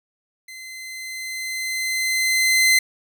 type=tone with level ramp; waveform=sawtooth; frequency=2060 Hz; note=C7; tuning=28 cents flat; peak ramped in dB=-33 to -9 dBFS; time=0.48-2.79 s; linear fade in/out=5 ms; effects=none